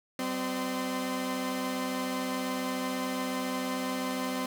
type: tone cluster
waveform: sawtooth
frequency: 190.2 / 257.3 / 603 / 1035 Hz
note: F#3 / C4 / D5 / C6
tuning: +48 / -29 / +46 / -19 cents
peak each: -36 / -28 / -37 / -35 dBFS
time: 0.19-4.46 s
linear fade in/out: 2 ms
effects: none